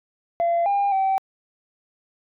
sine tone with pitch steps, 683 / 803 / 771 Hz, F5 / G5 / G5, -39 / +41 / -29 cents, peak -16 dBFS, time 0.4-1.18 s, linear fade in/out 0 ms, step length 260 ms, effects tanh soft clip ceiling -16 dBFS

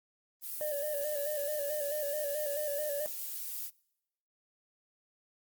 violet noise, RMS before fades -39 dBFS, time 0.41-3.71 s, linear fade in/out 50 ms
triangle tone with vibrato, 587.3 Hz, D5, in tune, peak -31 dBFS, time 0.61-3.06 s, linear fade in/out 0 ms, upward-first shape square, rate 4.6 Hz, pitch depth 48 cents each way
effects noise-tail reverb RT60 0.9 s tail -26 dB re dry + Opus 24 kbps

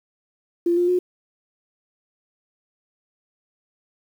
sine tone with pitch steps, 344.2 / 352.4 / 360.9 Hz, F4 / F4 / F#4, -25 / +16 / -43 cents, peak -16 dBFS, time 0.66-0.99 s, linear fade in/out 5 ms, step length 110 ms, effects 8-bit

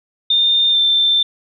sine tone with pitch glide, 3619 to 3563 Hz, A7 to A7, +48 to +21 cents, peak -11 dBFS, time 0.3-1.23 s, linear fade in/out 5 ms, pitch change -27 cents, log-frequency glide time 0.71-0.77 s, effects none

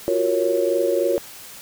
sine chord, Gb major seventh, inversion third, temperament equal with one note detuned, 349.2 / 372.6 / 466.2 / 554.4 Hz, F4 / Gb4 / Bb4 / Db5, 0 / +12 / 0 / 0 cents, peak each -23 / -25 / -23 / -21 dBFS, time 0.08-1.18 s, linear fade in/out 0 ms, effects white hiss -40 dBFS RMS until 1.61 s

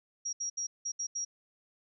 sine tone bursts at uneven times, 5670 Hz, F8, 25 cents sharp, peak -32 dBFS, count 6, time 0.25-0.33 / 0.4-0.5 / 0.57-0.67 / 0.85-0.92 / 0.99-1.07 / 1.15-1.25 s, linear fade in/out 10 ms, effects none

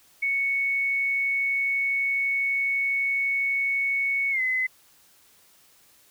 sine tone with pitch glide, 2217 to 2033 Hz, C#7 to B6, 0 to +50 cents, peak -22 dBFS, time 0.22-4.67 s, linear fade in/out 10 ms, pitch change -150 cents, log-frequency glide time 4.31-4.41 s, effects white hiss -58 dBFS RMS until 6.1 s

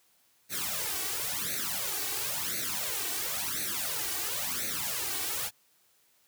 white noise with flanger, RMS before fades -33 dBFS, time 0.49-5.51 s, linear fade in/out 50 ms, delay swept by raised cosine 0.48 to 2.68 ms, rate 0.96 Hz, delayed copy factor +0.9, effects white hiss -67 dBFS RMS until 6.27 s + high-pass 80 Hz 12 dB/octave

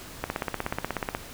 click train, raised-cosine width 0.5 ms, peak -12 dBFS, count 16, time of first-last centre 0.24-1.149 s, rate 16.5 Hz, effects pink hiss -43 dBFS RMS until 1.33 s

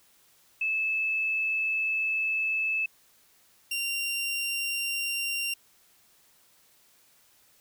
sine / sawtooth tone pair in turn, 2614 / 2769 Hz, E7 / F7, -15 / -15 cents, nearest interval minor second, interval 100 cents, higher second, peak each -25 dBFS, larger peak neither, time 0.61-2.86 / 3.71-5.54 s, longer first, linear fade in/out 5 ms, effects white hiss -62 dBFS RMS until 7.6 s

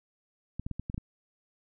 clicks, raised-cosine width 5 ms, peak -22 dBFS, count 7, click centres 0.596 / 0.665 / 0.713 / 0.796 / 0.899 / 0.944 / 0.979 s, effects none

